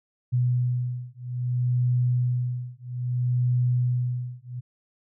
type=beating tone pair; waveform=sine; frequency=123.47 / 124.08 Hz; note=B2 / B2; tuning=0 / +9 cents; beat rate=0.61 Hz; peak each=-25 dBFS; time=0.32-4.61 s; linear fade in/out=20 ms; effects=none